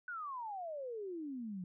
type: exponential sweep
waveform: sine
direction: down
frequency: 1500 to 174.61 Hz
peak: -40 dBFS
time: 0.08-1.64 s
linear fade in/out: 2 ms
effects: none